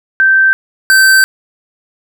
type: tone pair in turn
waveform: sine / square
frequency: 1557 / 1549.5 Hz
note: G6 / G6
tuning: -12 / -21 cents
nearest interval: unison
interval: 9 cents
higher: first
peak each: -5 dBFS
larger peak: neither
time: 0.2-0.53 / 0.9-1.24 s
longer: second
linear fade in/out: 0 ms
effects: none